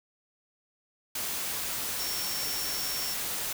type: tone in noise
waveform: sine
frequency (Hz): 5470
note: F8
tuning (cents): -37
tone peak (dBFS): -35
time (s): 1.99-3.14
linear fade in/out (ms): 5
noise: white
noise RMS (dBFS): -33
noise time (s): 1.15-3.53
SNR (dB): -5
effects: none